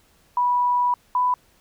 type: tone pair in turn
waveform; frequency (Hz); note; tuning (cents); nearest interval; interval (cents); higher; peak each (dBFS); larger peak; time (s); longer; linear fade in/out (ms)
sine; 980 / 994.3; B5 / B5; -14 / +11; unison; 25; second; -17; neither; 0.37-0.94 / 1.15-1.34; first; 2
effects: pink hiss -59 dBFS RMS until 1.6 s